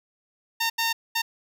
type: tone bursts at uneven times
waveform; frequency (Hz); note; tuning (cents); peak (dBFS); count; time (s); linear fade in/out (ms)
10% pulse; 914; A#5; -34; -14; 3; 0.6-0.7 / 0.78-0.93 / 1.15-1.22; 10
effects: none